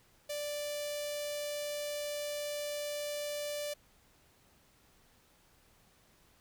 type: tone with notch filter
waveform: sawtooth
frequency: 587.3 Hz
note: D5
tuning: in tune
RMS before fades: -38 dBFS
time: 0.29-3.74 s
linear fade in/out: 10 ms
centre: 1300 Hz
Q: 0.65
effects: pink hiss -66 dBFS RMS until 6.4 s